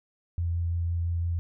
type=tone with vibrato; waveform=sine; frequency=85.2 Hz; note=F2; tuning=42 cents flat; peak=-25 dBFS; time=0.38-1.39 s; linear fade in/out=0 ms; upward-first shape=triangle; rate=5.9 Hz; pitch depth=14 cents each way; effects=none